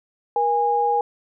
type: tone pair together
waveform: sine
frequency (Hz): 475.5 / 821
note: A#4 / G#5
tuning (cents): +34 / -20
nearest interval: major sixth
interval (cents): 946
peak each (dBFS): -23 / -18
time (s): 0.36-1.01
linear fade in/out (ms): 2
effects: none